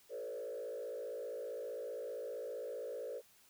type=tone with frequency modulation; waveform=sine; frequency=502 Hz; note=B4; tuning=28 cents sharp; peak=-39 dBFS; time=0.09-3.22 s; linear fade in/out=50 ms; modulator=55.3 Hz; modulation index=1.4; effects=tanh soft clip ceiling -36 dBFS + white hiss -66 dBFS RMS until 3.49 s